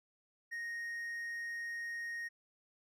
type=tone; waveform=triangle; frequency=1864.7 Hz; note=A#6; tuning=in tune; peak=-37 dBFS; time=0.51-2.29 s; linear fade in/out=20 ms; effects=none